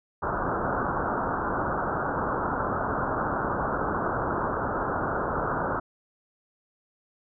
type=low-pass noise; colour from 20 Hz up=white; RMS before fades=-28 dBFS; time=0.22-5.8 s; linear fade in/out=10 ms; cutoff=1500 Hz; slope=96 dB/octave; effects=none